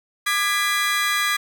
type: chord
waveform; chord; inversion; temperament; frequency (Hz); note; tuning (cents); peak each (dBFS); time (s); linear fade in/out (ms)
30% pulse; G# diminished; second; just; 1196.1 / 1661.2 / 1993.5; D6 / G#6 / B6; +31 / 0 / +16; -21; 0.26-1.37; 10
effects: none